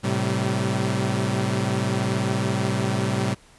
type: tone cluster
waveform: sawtooth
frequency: 109.3 / 129.9 / 192.1 Hz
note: A2 / C3 / G3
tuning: -11 / -12 / -35 cents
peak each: -22 dBFS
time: 0.03-3.35 s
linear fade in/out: 20 ms
effects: pink hiss -53 dBFS RMS until 3.58 s + resampled to 24000 Hz